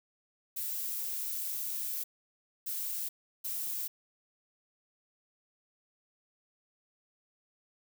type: noise bursts at uneven times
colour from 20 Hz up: violet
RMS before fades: -36 dBFS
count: 3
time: 0.56-2.04 / 2.66-3.09 / 3.44-3.88 s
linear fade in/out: 10 ms
effects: none